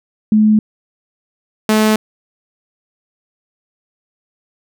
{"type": "tone pair in turn", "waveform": ["sine", "sawtooth"], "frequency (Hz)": [214.4, 216.1], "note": ["A3", "A3"], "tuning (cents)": [-45, -31], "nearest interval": "unison", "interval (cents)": 14, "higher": "second", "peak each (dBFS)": [-7, -6], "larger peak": "second", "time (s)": [[0.32, 0.59], [1.69, 1.96]], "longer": "neither", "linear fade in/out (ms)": 2, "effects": []}